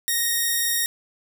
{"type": "tone", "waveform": "5% pulse", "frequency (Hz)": 1864.7, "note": "A#6", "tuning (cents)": 0, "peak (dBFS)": -10, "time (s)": [0.08, 0.86], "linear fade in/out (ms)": 0, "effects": ["8-bit"]}